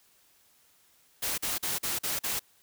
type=noise bursts; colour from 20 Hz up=white; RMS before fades=-31 dBFS; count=6; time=1.22-2.395 s; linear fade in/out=10 ms; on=160 ms; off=43 ms; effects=white hiss -64 dBFS RMS until 2.62 s